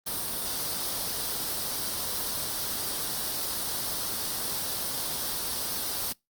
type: noise with comb filter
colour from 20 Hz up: white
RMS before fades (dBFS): -32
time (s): 0.06-6.13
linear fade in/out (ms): 10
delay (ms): 0.21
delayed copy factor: +0.55
effects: noise-tail reverb RT60 0.2 s tail -25 dB re dry + Opus 32 kbps